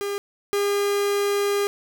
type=tone pair in turn; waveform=45% pulse; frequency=403.5 / 405 Hz; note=G#4 / G#4; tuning=-50 / -43 cents; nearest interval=unison; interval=7 cents; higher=second; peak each=-25 / -20 dBFS; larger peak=second; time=0.01-0.18 / 0.53-1.67 s; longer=second; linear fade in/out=0 ms; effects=none